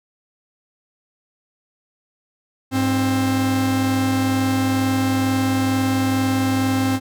45% pulse tone pair together, 102 / 263.8 Hz, G#2 / C4, -31 / +14 cents, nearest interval octave + major third, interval 1645 cents, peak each -23 / -18 dBFS, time 2.71-7 s, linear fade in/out 50 ms, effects none

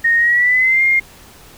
sine tone with pitch glide, 1857 to 2121 Hz, A#6 to C7, -7 to +23 cents, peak -10 dBFS, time 0.04-1 s, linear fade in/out 10 ms, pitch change +230 cents, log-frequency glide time 0.17-0.83 s, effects pink hiss -42 dBFS RMS until 1.57 s

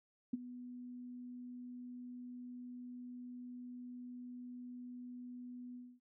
sine tone with ADSR envelope, 246.9 Hz, B3, in tune, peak -31 dBFS, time 0.33-6 s, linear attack 7 ms, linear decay 23 ms, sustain -15 dB, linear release 250 ms, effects none

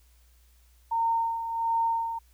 sine tone with tremolo, 916 Hz, A#5, 31 cents flat, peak -22 dBFS, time 0.91-2.19 s, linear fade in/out 10 ms, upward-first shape sine, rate 1.4 Hz, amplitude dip 60%, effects added 60 Hz sine -57 dBFS peak until 2.33 s + white hiss -66 dBFS RMS until 2.33 s

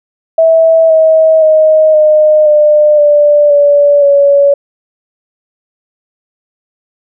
sine tone with pitch steps, 651 / 638 / 625.2 / 612.7 / 600.4 / 588.4 / 576.6 / 565.1 Hz, E5 / D#5 / D#5 / D#5 / D5 / D5 / D5 / C#5, -22 / +43 / +8 / -27 / +38 / +3 / -32 / +33 cents, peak -3 dBFS, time 0.38-4.54 s, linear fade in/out 5 ms, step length 520 ms, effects none

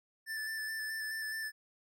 square tone with vibrato, 1760 Hz, A6, in tune, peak -37 dBFS, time 0.26-1.52 s, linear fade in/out 50 ms, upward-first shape square, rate 4.7 Hz, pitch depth 15 cents each way, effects none

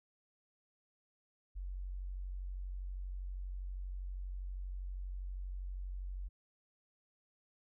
sine tone, 46.25 Hz, F#1, in tune, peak -39 dBFS, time 1.55-6.29 s, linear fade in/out 20 ms, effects none

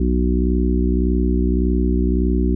harmonic tone, 61.74 Hz, B1, in tune, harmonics 1 / 3 / 4 / 5 / 6, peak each -17 / -22 / -23 / -24 / -25 dBFS, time 0-2.55 s, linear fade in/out 5 ms, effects none

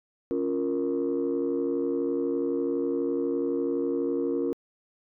sine chord, Bb minor, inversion first, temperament equal, 277.2 / 349.2 / 466.2 Hz, Db4 / F4 / Bb4, 0 / 0 / 0 cents, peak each -28 dBFS, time 0.31-4.53 s, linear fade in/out 0 ms, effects tanh soft clip ceiling -19 dBFS

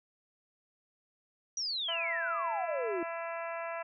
sine exponential sweep, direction down, 5920 to 326.5 Hz, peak -32 dBFS, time 1.57-3.03 s, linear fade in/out 2 ms
harmonic tone, 334.3 Hz, E4, 24 cents sharp, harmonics 2 / 3 / 4 / 5 / 6 / 7 / 8, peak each -38 / -42 / -44 / -46 / -48 / -49 / -50 dBFS, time 1.88-3.83 s, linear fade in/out 10 ms
effects none

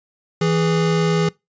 square tone pair together, 164.4 / 413.9 Hz, E3 / G#4, -4 / -6 cents, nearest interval octave + major third, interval 1598 cents, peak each -18 / -21 dBFS, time 0.41-1.29 s, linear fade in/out 5 ms, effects noise-tail reverb RT60 0.2 s tail -23 dB re dry + resampled to 16000 Hz

